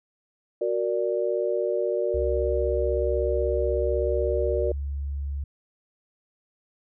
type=chord; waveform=sine; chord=Gb augmented; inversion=none; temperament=equal; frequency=370 / 466.2 / 587.3 Hz; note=Gb4 / Bb4 / D5; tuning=0 / 0 / 0 cents; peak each=-27 dBFS; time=0.61-4.72 s; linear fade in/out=5 ms
type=tone with pitch glide; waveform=sine; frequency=67.9 to 70.34 Hz; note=C#2 to C#2; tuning=-35 to +26 cents; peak=-27 dBFS; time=2.14-5.44 s; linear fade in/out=5 ms; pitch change=+61 cents; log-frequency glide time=3.74-4.74 s
effects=none